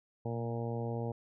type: harmonic tone with a mistuned harmonic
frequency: 116.54 Hz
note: A#2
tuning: in tune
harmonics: 1 / 2 / 3 / 4 / 5 / 6 / 7 / 8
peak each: -36 / -41 / -45 / -40 / -45 / -49 / -46 / -54 dBFS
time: 0.25-1.12 s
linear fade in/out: 5 ms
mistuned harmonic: 1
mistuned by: +37 cents
effects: none